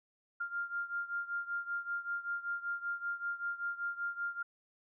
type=beating tone pair; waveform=sine; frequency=1396.9 / 1402.1 Hz; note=F6 / F6; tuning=0 / +6 cents; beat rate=5.2 Hz; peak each=-37 / -40 dBFS; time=0.4-4.43 s; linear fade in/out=10 ms; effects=none